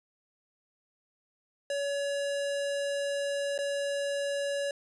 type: tone with dropouts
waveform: square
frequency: 565 Hz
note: C#5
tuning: 33 cents sharp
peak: -30 dBFS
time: 1.7-4.71 s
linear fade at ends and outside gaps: 2 ms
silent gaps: 3.579-3.588 s
effects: resampled to 24000 Hz